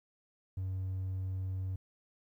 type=tone; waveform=triangle; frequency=94.2 Hz; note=F#2; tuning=32 cents sharp; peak=-31 dBFS; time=0.57-1.76 s; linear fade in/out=5 ms; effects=tanh soft clip ceiling -28 dBFS + 12-bit